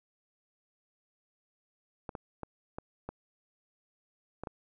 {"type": "clicks", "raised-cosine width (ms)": 1, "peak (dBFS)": -24, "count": 7, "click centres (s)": [2.092, 2.152, 2.433, 2.785, 3.09, 4.436, 4.472], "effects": []}